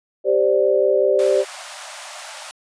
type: chord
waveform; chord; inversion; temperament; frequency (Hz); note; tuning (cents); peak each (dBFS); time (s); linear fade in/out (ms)
sine; G suspended fourth; none; just; 392 / 522.7 / 588; G4 / C5 / D5; 0 / -2 / +2; -18; 0.24-1.45; 50
type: high-pass noise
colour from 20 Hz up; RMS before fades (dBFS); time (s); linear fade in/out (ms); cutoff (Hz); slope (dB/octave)
pink; -35; 1.19-2.51; 0; 580; 96
effects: resampled to 22050 Hz